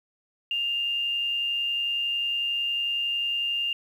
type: tone with amplitude modulation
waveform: sine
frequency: 2803 Hz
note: F7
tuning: 6 cents sharp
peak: -23 dBFS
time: 0.51-3.73 s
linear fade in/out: 2 ms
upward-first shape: sine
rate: 131 Hz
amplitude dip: 30%
effects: 9-bit